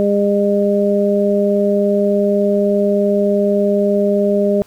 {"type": "harmonic tone", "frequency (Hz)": 202.6, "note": "G#3", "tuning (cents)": -43, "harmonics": [1, 2, 3], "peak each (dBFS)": [-16, -16, -16], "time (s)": [0, 4.62], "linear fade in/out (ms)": 0, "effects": ["pink hiss -48 dBFS RMS until 4.66 s"]}